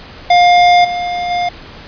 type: tone with level steps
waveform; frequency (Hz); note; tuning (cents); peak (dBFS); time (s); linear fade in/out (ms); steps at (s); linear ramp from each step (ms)
square; 707; F5; +21; -6 / -17 / -14; 0.3-1.49; 5; 0.84 / 1.3; 10
effects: pink hiss -34 dBFS RMS until 1.87 s + resampled to 11025 Hz